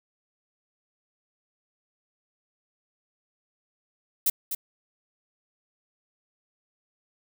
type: noise with echo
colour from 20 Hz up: violet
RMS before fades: -22 dBFS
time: 4.26-4.3 s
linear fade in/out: 5 ms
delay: 250 ms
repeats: 1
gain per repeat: -8 dB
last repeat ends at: 4.55 s
effects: none